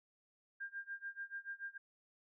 sine tone with tremolo, 1600 Hz, G6, 35 cents sharp, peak -40 dBFS, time 0.6-1.78 s, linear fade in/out 10 ms, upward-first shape sine, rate 6.9 Hz, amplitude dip 95%, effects none

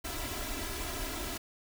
pink noise with comb filter, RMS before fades -37 dBFS, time 0.04-1.38 s, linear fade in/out 10 ms, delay 3 ms, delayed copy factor +0.85, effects none

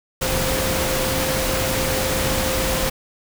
sine tone in noise, 523.3 Hz, C5, in tune, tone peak -25 dBFS, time 0.21-2.9 s, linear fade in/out 10 ms, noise pink, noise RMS -22 dBFS, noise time 0.21-2.9 s, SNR -6 dB, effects none

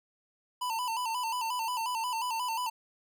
square tone with vibrato, 947 Hz, A#5, 27 cents sharp, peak -31 dBFS, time 0.61-2.7 s, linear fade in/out 10 ms, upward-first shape square, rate 5.6 Hz, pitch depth 84 cents each way, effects none

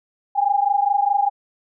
sine tone pair together, 799.2 / 824 Hz, G5 / G#5, +33 / -14 cents, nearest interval minor second, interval 53 cents, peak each -18 / -19 dBFS, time 0.35-1.3 s, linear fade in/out 20 ms, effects none

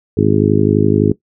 harmonic tone, 51.8 Hz, G#1, 4 cents flat, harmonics 2 / 3 / 4 / 5 / 6 / 7 / 8, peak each -17 / -17 / -17 / -17 / -17 / -17 / -17 dBFS, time 0.17-1.12 s, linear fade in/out 5 ms, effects noise-tail reverb RT60 0.1 s tail -18 dB re dry

